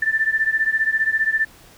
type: beating tone pair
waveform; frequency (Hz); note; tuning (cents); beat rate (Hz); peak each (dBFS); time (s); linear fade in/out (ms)
sine; 1766 / 1781; A6 / A6; +6 / +21; 15; -19 / -21; 0.02-1.45; 5
effects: pink hiss -48 dBFS RMS until 1.77 s